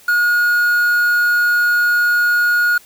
triangle tone with quantisation, 1440 Hz, F#6, 47 cents flat, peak -10 dBFS, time 0.08-2.78 s, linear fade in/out 5 ms, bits 5, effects white hiss -46 dBFS RMS until 2.85 s

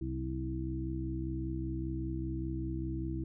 harmonic tone with a mistuned harmonic, 65.1 Hz, C2, 8 cents flat, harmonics 1 / 2 / 3 / 4 / 5, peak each -38 / -39 / -46 / -46 / -38 dBFS, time 0.01-3.24 s, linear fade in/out 5 ms, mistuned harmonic 3, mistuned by -29 cents, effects none

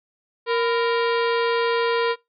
harmonic tone with a mistuned harmonic, 466.2 Hz, A#4, in tune, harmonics 1 / 2 / 3 / 4 / 5 / 6 / 7 / 8 / 9 / 10, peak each -20 / -26 / -30 / -32 / -34 / -36 / -37 / -38 / -39 / -40 dBFS, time 0.46-2.16 s, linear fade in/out 50 ms, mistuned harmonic 2, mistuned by +120 cents, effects noise-tail reverb RT60 0.2 s tail -23 dB re dry

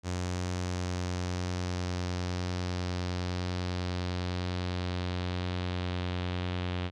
sawtooth tone with low-pass filter sweep, 89.9 Hz, F#2, 49 cents flat, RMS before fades -33 dBFS, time 0.03-6.91 s, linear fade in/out 50 ms, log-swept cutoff 6800 to 3400 Hz, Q 2.2, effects none

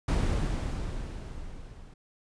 brown noise with level ramp, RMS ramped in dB -23 to -48 dBFS, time 0.08-1.94 s, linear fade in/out 5 ms, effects resampled to 22050 Hz

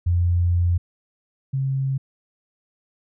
sine tone pair in turn, 87.31 / 134.7 Hz, F2 / C#3, 0 / -49 cents, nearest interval minor sixth, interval 751 cents, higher second, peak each -16 / -20 dBFS, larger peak first, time 0.06-0.78 / 1.53-1.98 s, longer first, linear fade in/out 10 ms, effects none

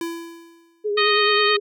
square tone with exponential decay, 335.4 Hz, E4, 30 cents sharp, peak -24 dBFS, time 0.01-0.89 s, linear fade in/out 2 ms, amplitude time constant 190 ms
sine tone with vibrato, 415.3 Hz, G#4, in tune, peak -20 dBFS, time 0.84-1.6 s, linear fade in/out 20 ms, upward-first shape triangle, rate 9.3 Hz, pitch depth 47 cents each way
harmonic tone, 622.3 Hz, D#5, in tune, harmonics 2 / 3 / 4 / 5 / 6 / 7, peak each -21 / -23 / -24 / -25 / -26 / -26 dBFS, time 0.97-1.57 s, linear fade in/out 10 ms
effects none

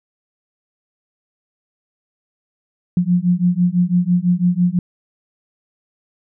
sine beating tone pair, 174.61 / 180.61 Hz, F3 / F#3, 0 / -42 cents, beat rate 6 Hz, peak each -16 dBFS, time 2.97-4.79 s, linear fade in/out 2 ms, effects none

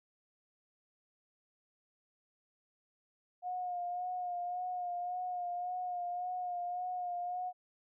sine tone with vibrato, 717 Hz, F5, 45 cents sharp, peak -35 dBFS, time 3.42-7.53 s, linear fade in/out 50 ms, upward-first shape sine, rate 1.8 Hz, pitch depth 29 cents each way, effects none

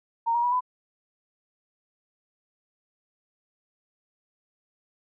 sine tone with pitch steps, 924 / 948.9 / 974.4 / 1000.7 Hz, A#5 / A#5 / B5 / B5, -16 / +31 / -24 / +23 cents, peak -21 dBFS, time 0.26-0.608 s, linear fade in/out 20 ms, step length 87 ms, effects none

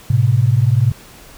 sine tone pair together, 108.31 / 128.8 Hz, A2 / C3, -27 / -27 cents, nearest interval minor third, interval 300 cents, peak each -13 dBFS, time 0.1-0.92 s, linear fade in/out 5 ms, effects pink hiss -41 dBFS RMS until 1.37 s

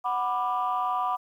sine chord, B minor, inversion second, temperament just, 740.8 / 987.8 / 1185.3 Hz, F#5 / B5 / D6, +2 / 0 / +16 cents, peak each -28 dBFS, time 0.04-1.17 s, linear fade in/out 20 ms, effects tanh soft clip ceiling -18 dBFS + 10-bit

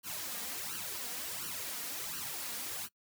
white noise with flanger, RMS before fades -40 dBFS, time 0.03-2.89 s, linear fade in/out 50 ms, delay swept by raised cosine 0.68 to 4.28 ms, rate 1.4 Hz, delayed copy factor +0.8, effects noise-tail reverb RT60 0.1 s tail -22 dB re dry + high-pass 80 Hz 12 dB/octave

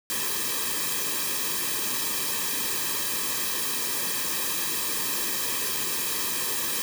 white noise with comb filter, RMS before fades -28 dBFS, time 0.1-6.82 s, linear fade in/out 0 ms, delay 1.4 ms, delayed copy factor -0.9, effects none

